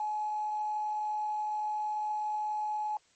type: tone with quantisation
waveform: sine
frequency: 849 Hz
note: G#5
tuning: 38 cents sharp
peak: -30 dBFS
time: 0-2.97 s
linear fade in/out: 2 ms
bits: 9
effects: white hiss -66 dBFS RMS until 3.15 s + MP3 32 kbps